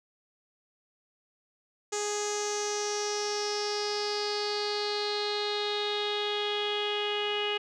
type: tone with low-pass filter sweep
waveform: sawtooth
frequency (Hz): 415.3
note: G#4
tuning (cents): 0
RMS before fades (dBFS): -31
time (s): 1.92-7.58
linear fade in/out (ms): 10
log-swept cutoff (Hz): 6900 to 2900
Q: 6.5
effects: none